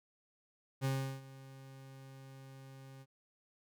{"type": "tone with ADSR envelope", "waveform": "40% pulse", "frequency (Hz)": 134.3, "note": "C3", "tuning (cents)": 46, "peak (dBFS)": -30, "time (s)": [0.81, 3.06], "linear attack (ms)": 39, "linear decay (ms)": 360, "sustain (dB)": -20, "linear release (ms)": 47, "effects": []}